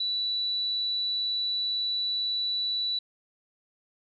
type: tone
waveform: sine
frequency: 3951 Hz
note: B7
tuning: in tune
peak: -26 dBFS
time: 0-2.99 s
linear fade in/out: 5 ms
effects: none